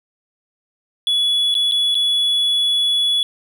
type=tone with dropouts; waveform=triangle; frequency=3400 Hz; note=G#7; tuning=40 cents sharp; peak=-13 dBFS; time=1.07-3.23 s; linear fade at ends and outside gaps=1 ms; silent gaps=1.542-1.551 / 1.713-1.72 / 1.945-1.952 s; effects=none